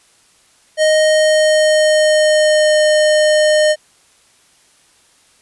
square tone with pitch glide, 621 to 611.4 Hz, D#5 to D#5, -3 to -30 cents, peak -10 dBFS, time 0.77-3.76 s, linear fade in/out 50 ms, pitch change -27 cents, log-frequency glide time 1-2.81 s, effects white hiss -52 dBFS RMS until 5.41 s + resampled to 24000 Hz

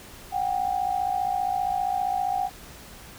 sine tone pair together, 737 / 792.1 Hz, F#5 / G5, -7 / +18 cents, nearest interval minor second, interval 125 cents, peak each -26 dBFS, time 0.31-2.5 s, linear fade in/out 50 ms, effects added 60 Hz sine -53 dBFS peak until 3.18 s + pink hiss -45 dBFS RMS until 3.18 s

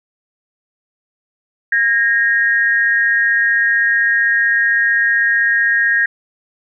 sine tone pair together, 1629 / 1864.7 Hz, G#6 / A#6, -34 / 0 cents, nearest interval major second, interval 234 cents, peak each -14 dBFS, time 1.72-6.06 s, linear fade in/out 5 ms, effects none

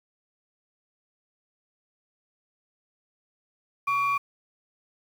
sine tone pair together, 1127.9 / 2390 Hz, C#6 / D7, +30 / +30 cents, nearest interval octave + minor second, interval 1300 cents, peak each -22 / -28 dBFS, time 3.87-4.18 s, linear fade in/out 10 ms, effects tanh soft clip ceiling -17 dBFS + 8-bit

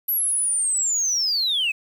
sine linear sweep, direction down, 11840 to 2489 Hz, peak -18 dBFS, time 0.08-1.72 s, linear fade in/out 10 ms, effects tanh soft clip ceiling -16 dBFS + 8-bit

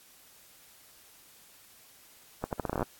accelerating click train, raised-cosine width 1 ms, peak -16 dBFS, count 12, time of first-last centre 2.44-2.828 s, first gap 88 ms, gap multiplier 0.79, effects white hiss -57 dBFS RMS until 2.99 s + AAC 64 kbps

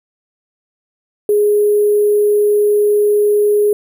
sine tone with sample-and-hold, 415.3 Hz, G#4, in tune, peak -9 dBFS, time 1.29-3.73 s, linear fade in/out 2 ms, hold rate 11025 Hz, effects none

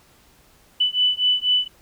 sine beating tone pair, 2985 / 2989.1 Hz, F#7 / F#7, +15 / +17 cents, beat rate 4.1 Hz, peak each -20 dBFS, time 0.8-1.68 s, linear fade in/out 10 ms, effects pink hiss -55 dBFS RMS until 1.81 s

